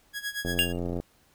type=tone with tremolo; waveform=sawtooth; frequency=1661.2 Hz; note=G#6; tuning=in tune; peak=-25 dBFS; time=0.13-0.73 s; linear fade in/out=50 ms; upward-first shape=sine; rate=8.7 Hz; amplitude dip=85%
type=click train; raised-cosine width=2 ms; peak=-19 dBFS; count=49; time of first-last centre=0.45-1 s; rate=87.2 Hz
type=tone with exponential decay; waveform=square; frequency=2795 Hz; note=F7; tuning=1 cent sharp; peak=-18 dBFS; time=0.59-0.78 s; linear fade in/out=0 ms; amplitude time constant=41 ms
effects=pink hiss -63 dBFS RMS until 1.34 s

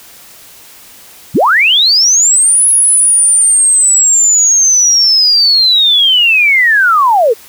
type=linear two-way sweep; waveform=sine; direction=up then down; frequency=81.5 to 10548 to 415 Hz; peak=-5 dBFS; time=1.34-7.34 s; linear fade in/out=20 ms; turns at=2.69 s; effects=white hiss -37 dBFS RMS until 7.48 s

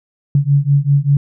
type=beating tone pair; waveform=sine; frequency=139.2 / 144.3 Hz; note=C#3 / D3; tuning=+8 / -30 cents; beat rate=5.1 Hz; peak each=-13 dBFS; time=0.35-1.17 s; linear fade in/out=2 ms; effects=none

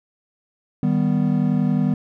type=chord; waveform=triangle; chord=Eb augmented; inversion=none; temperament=equal; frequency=155.56 / 196 / 246.9 Hz; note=Eb3 / G3 / B3; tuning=0 / 0 / 0 cents; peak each=-19 dBFS; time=0.83-1.94 s; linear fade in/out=2 ms; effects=none

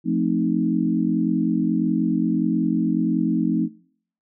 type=chord; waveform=sine; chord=F dominant seventh; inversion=none; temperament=equal; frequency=174.61 / 220 / 261.6 / 311.1 Hz; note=F3 / A3 / C4 / Eb4; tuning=0 / 0 / 0 / 0 cents; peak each=-24 dBFS; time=0.04-3.69 s; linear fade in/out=50 ms; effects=noise-tail reverb RT60 0.6 s tail -23 dB re dry

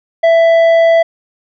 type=tone with tanh clipping; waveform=sine; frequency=663 Hz; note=E5; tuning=10 cents sharp; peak=-7 dBFS; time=0.23-1.03 s; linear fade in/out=10 ms; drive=8 dB; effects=none

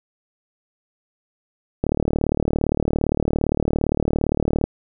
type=click train; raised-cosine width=2 ms; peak=-6 dBFS; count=106; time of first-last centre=1.84-4.64 s; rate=37.5 Hz; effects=none

